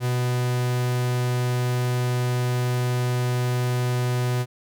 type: tone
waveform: 45% pulse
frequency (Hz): 124.1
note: B2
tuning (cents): +9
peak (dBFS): -21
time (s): 0-4.46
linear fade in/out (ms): 50
effects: none